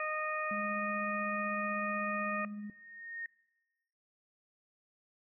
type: harmonic tone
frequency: 617 Hz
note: D#5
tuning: 15 cents flat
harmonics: 1 / 2 / 3 / 4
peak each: -39 / -37 / -39 / -40 dBFS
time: 0-2.45 s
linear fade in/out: 2 ms
type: tone with tremolo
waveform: sine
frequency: 207.9 Hz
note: G#3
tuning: 2 cents sharp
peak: -38 dBFS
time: 0.51-2.7 s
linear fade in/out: 2 ms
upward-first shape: triangle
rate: 16 Hz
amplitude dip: 25%
type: tone with exponential growth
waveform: sine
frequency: 1847 Hz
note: A#6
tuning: 16 cents flat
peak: -36 dBFS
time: 2.2-3.26 s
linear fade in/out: 2 ms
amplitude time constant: 230 ms
effects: noise-tail reverb RT60 1.0 s tail -22 dB re dry